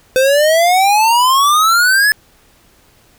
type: exponential sweep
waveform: square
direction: up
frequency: 510 to 1738 Hz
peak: -9 dBFS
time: 0.16-2.12 s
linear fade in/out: 0 ms
effects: pink hiss -50 dBFS RMS until 3.18 s